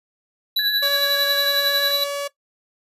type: tone with tremolo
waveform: square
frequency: 3951 Hz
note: B7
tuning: in tune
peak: -17 dBFS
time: 0.56-2.04 s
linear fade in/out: 5 ms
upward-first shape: sine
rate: 11 Hz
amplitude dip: 50%
type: tone with vibrato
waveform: sine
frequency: 1676 Hz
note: G#6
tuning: 15 cents sharp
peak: -23 dBFS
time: 0.59-1.91 s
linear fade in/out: 2 ms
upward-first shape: sine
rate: 10 Hz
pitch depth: 25 cents each way
type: tone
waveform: sawtooth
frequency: 568 Hz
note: C#5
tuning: 42 cents sharp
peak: -20 dBFS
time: 0.82-2.28 s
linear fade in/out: 10 ms
effects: noise-tail reverb RT60 0.1 s tail -17 dB re dry + resampled to 32000 Hz